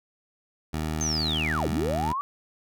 15% pulse tone, 78 Hz, D#2, 5 cents sharp, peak -21 dBFS, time 0.73-2.13 s, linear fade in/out 10 ms
sine linear two-way sweep, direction down then up, 6400 to 119.2 to 1168 Hz, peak -26 dBFS, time 1.01-2.21 s, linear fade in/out 0 ms, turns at 1.69 s
effects none

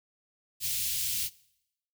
white band-stop noise, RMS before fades -31 dBFS, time 0.6-1.3 s, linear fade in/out 50 ms, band 140 to 2600 Hz, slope 24 dB/octave, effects noise-tail reverb RT60 0.8 s tail -22 dB re dry

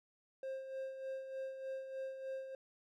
triangle tone with tremolo, 531 Hz, C5, 25 cents sharp, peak -37 dBFS, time 0.43-2.55 s, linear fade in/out 2 ms, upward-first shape sine, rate 3.3 Hz, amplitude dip 55%, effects none

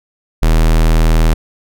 square tone, 40.12 Hz, E1, 46 cents flat, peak -8 dBFS, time 0.42-1.34 s, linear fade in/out 10 ms, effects none

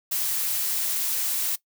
blue noise, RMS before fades -26 dBFS, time 0.11-1.56 s, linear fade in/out 10 ms, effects noise-tail reverb RT60 0.1 s tail -19 dB re dry

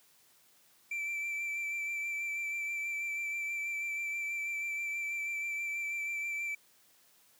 triangle tone with vibrato, 2337 Hz, D7, 9 cents flat, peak -32 dBFS, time 0.91-6.55 s, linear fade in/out 5 ms, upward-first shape sine, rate 6.2 Hz, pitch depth 19 cents each way, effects white hiss -65 dBFS RMS until 7.39 s + high-pass 100 Hz 12 dB/octave

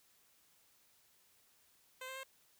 10% pulse tone with pitch steps, 516 / 526 / 532 Hz, C5 / C5 / C5, -24 / +9 / +29 cents, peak -36 dBFS, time 2.01-2.235 s, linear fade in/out 5 ms, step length 75 ms, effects white hiss -70 dBFS RMS until 2.59 s

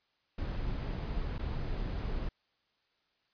brown noise with dropouts, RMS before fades -35 dBFS, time 0.38-2.29 s, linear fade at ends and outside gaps 5 ms, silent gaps 1.382-1.392 s, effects white hiss -75 dBFS RMS until 3.33 s + resampled to 11025 Hz

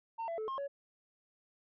sine tone with pitch steps, 910 / 670 / 435.7 / 1069 / 561 Hz, A#5 / E5 / A4 / C6 / C#5, -42 / +28 / -17 / +37 / +21 cents, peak -33 dBFS, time 0.18-0.68 s, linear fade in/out 20 ms, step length 100 ms, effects tanh soft clip ceiling -35 dBFS

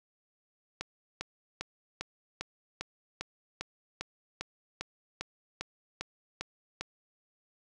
click train, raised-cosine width 0.2 ms, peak -18 dBFS, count 16, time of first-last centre 0.81-6.81 s, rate 2.5 Hz, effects none

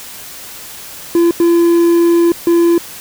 triangle tone bursts at uneven times, 340.5 Hz, F4, 44 cents flat, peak -5 dBFS, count 3, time 1.15-1.31 / 1.4-2.32 / 2.47-2.78 s, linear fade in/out 2 ms, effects white hiss -31 dBFS RMS until 3 s

